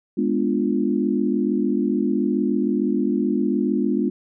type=chord; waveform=sine; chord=G# diminished seventh; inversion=none; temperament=equal; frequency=207.7 / 246.9 / 293.7 / 349.2 Hz; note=G#3 / B3 / D4 / F4; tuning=0 / 0 / 0 / 0 cents; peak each=-23 / -23 / -24 / -25 dBFS; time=0.17-4.1 s; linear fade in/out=10 ms; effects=none